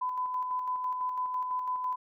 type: tone with tremolo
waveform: sine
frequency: 1006 Hz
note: B5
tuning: 32 cents sharp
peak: -28 dBFS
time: 0.01-1.96 s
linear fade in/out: 10 ms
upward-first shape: square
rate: 6 Hz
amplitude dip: 35%
effects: none